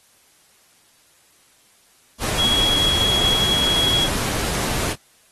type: tone in noise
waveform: sine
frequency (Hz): 3322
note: G#7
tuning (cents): 0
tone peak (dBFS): -17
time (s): 2.36-4.09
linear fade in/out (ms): 50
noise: pink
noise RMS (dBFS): -24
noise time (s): 2.19-4.96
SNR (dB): +4
effects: white hiss -56 dBFS RMS until 5.31 s + AAC 32 kbps